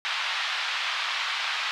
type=band-pass noise; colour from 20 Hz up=white; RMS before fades=-29 dBFS; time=0.05-1.71 s; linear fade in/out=0 ms; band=880 to 3800 Hz; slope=24 dB/octave; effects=none